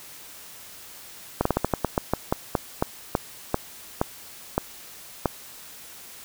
slowing click train, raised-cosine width 1 ms, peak -6 dBFS, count 17, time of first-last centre 1.41-5.257 s, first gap 44 ms, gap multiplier 1.2, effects white hiss -44 dBFS RMS until 6.24 s

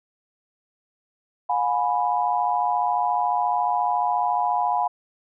sine chord, F diminished, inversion none, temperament equal with one note detuned, 716.4 / 830.6 / 987.8 Hz, F5 / Ab5 / Cb6, +44 / 0 / 0 cents, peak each -24 dBFS, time 1.49-4.88 s, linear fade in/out 10 ms, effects none

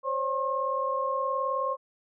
sine tone cluster, 526 / 565 / 1073 Hz, C5 / C#5 / C6, +9 / +33 / +43 cents, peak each -31 / -34 / -28 dBFS, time 0.03-1.77 s, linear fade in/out 50 ms, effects none

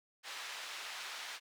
white band-pass noise, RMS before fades -45 dBFS, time 0.23-1.4 s, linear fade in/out 50 ms, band 890 to 3800 Hz, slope 12 dB/octave, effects none

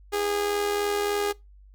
sawtooth tone with amplitude modulation, 409.9 Hz, G#4, 23 cents flat, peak -18 dBFS, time 0.12-1.33 s, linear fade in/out 20 ms, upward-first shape sine, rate 83.4 Hz, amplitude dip 50%, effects noise-tail reverb RT60 0.2 s tail -22 dB re dry + added 49 Hz sine -48 dBFS peak until 1.74 s

